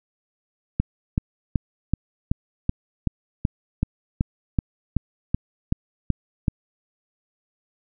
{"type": "click train", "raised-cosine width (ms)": 5, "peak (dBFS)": -7, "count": 16, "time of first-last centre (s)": [0.8, 6.482], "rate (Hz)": 2.64, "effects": []}